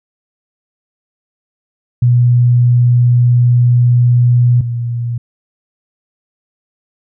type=tone pair in turn; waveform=sine; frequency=121.9 / 119.05 Hz; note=B2 / A#2; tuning=-22 / +37 cents; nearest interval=unison; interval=41 cents; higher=first; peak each=-6 / -15 dBFS; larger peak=first; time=2.02-4.61 / 4.61-5.18 s; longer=first; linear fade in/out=5 ms; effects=none